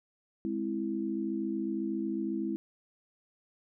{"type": "chord", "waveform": "sine", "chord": "Ab augmented", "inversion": "none", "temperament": "equal", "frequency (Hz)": [207.7, 261.6, 329.6], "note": ["Ab3", "C4", "E4"], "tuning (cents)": [0, 0, 0], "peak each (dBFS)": [-35, -37, -33], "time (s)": [0.45, 2.56], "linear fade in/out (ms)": 0, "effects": []}